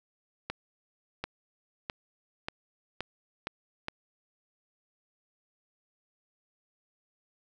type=accelerating click train; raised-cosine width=0.3 ms; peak=-17 dBFS; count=7; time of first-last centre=0.5-3.884 s; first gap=740 ms; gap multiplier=0.89; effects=none